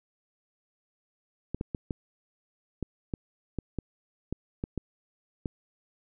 clicks, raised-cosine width 3 ms, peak -18 dBFS, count 12, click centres 1.546 / 1.611 / 1.748 / 1.908 / 2.827 / 3.138 / 3.587 / 3.787 / 4.326 / 4.639 / 4.777 / 5.458 s, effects none

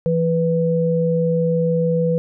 sine tone pair together, 166.73 / 493.9 Hz, E3 / B4, +20 / 0 cents, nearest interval octave + perfect fifth, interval 1880 cents, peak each -18 dBFS, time 0.06-2.18 s, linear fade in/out 0 ms, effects none

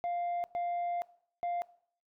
sine tone bursts at uneven times, 698.5 Hz, F5, in tune, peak -28 dBFS, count 3, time 0.04-0.44 / 0.55-1.02 / 1.43-1.62 s, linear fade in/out 0 ms, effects noise-tail reverb RT60 0.6 s tail -22 dB re dry + tanh soft clip ceiling -30 dBFS

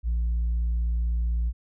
sine tone, 57.9 Hz, A#1, 11 cents flat, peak -20 dBFS, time 0.03-1.53 s, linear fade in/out 50 ms, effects tanh soft clip ceiling -21 dBFS

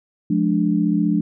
sine chord, D diminished, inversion first, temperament just, 176.2 / 211.4 / 293.7 Hz, F3 / Ab3 / D4, +16 / +31 / 0 cents, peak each -20 dBFS, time 0.3-1.21 s, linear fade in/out 5 ms, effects none

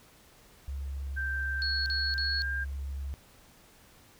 sine tone, 68.8 Hz, C#2, 12 cents flat, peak -33 dBFS, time 0.68-3.14 s, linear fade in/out 0 ms
sine tone with pitch glide, 1568 to 1599.1 Hz, G6 to G6, 0 to +34 cents, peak -31 dBFS, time 1.16-2.65 s, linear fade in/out 20 ms, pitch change +34 cents, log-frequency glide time 2.06-2.38 s
sine tone bursts, 4349 Hz, C#8, 34 cents flat, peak -30 dBFS, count 3, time 1.62-2.42 s, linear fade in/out 0 ms, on 240 ms, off 40 ms
effects pink hiss -58 dBFS RMS until 4.19 s

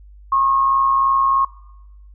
sine tone with amplitude modulation, 1084 Hz, C#6, 39 cents flat, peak -11 dBFS, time 0.32-1.45 s, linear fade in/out 5 ms, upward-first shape sine, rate 123 Hz, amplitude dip 45%, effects noise-tail reverb RT60 0.9 s tail -18 dB re dry + added 50 Hz sine -40 dBFS peak until 2.14 s

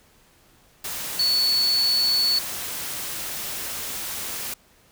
sine tone in noise, 4435 Hz, C#8, in tune, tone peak -18 dBFS, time 1.19-2.39 s, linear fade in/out 5 ms, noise white, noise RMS -31 dBFS, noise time 0.84-4.54 s, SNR +10 dB, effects pink hiss -57 dBFS RMS until 4.91 s

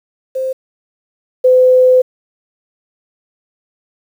sine tone pair in turn, 523.3 / 509 Hz, C5 / C5, 0 / -48 cents, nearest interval unison, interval 48 cents, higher first, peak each -15 / -5 dBFS, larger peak second, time 0.35-0.53 / 1.44-2.02 s, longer second, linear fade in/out 10 ms, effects 7-bit

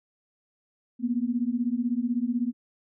sine beating tone pair, 233.1 / 249.1 Hz, A#3 / B3, 0 / +15 cents, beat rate 16 Hz, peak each -27 dBFS, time 0.99-2.53 s, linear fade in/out 50 ms, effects none

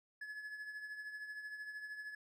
triangle tone with tremolo, 1706 Hz, G#6, 46 cents sharp, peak -40 dBFS, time 0.21-2.15 s, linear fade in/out 5 ms, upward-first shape triangle, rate 13 Hz, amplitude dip 60%, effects none

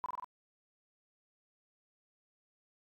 sine tone with echo, 997 Hz, B5, 16 cents sharp, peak -32 dBFS, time 0.04-0.06 s, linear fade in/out 0 ms, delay 46 ms, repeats 4, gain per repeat -2 dB, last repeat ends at 0.244 s, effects AAC 64 kbps

